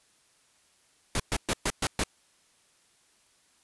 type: noise bursts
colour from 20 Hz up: pink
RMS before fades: -27 dBFS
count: 6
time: 1.15-2.038 s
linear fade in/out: 2 ms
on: 48 ms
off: 120 ms
effects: white hiss -65 dBFS RMS until 3.63 s + resampled to 24000 Hz